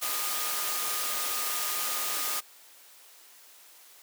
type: tone in noise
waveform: sine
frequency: 1229 Hz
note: D#6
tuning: 22 cents flat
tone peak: -39 dBFS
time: 0.01-2.41 s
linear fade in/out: 20 ms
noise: white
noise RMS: -31 dBFS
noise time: 0.01-2.41 s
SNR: -11 dB
effects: white hiss -54 dBFS RMS until 4.02 s + high-pass 400 Hz 12 dB/octave